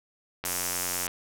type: click train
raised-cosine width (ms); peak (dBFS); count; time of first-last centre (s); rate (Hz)
0.3; -17; 58; 0.44-1.079; 89.2
type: band-pass noise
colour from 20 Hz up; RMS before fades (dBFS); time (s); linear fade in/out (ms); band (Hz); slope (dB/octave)
pink; -32; 0.45-1.07; 2; 5200 to 16000; 48
effects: none